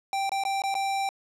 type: tone with dropouts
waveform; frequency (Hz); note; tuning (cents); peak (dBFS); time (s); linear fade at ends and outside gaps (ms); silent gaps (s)
square; 784; G5; 0; -26; 0.13-1.09; 1; 0.294-0.318 / 0.437-0.451 / 0.62-0.637 / 0.742-0.751
effects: low-pass 9000 Hz 12 dB/octave